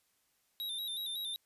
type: tone with vibrato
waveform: square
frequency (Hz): 3712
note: A#7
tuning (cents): -8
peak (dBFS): -37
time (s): 0.6-1.36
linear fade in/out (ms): 0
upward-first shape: square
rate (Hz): 5.4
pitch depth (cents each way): 60
effects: white hiss -75 dBFS RMS until 1.45 s + resampled to 32000 Hz